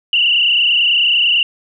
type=tone with frequency modulation; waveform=sine; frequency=2863 Hz; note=F7; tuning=42 cents sharp; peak=-10 dBFS; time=0.13-1.43 s; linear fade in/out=2 ms; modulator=29.1 Hz; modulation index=4.2; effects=none